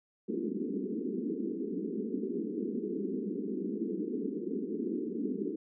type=band-pass noise; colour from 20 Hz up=pink; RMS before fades=-35 dBFS; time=0.28-5.56 s; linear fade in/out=10 ms; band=190 to 440 Hz; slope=96 dB/octave; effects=none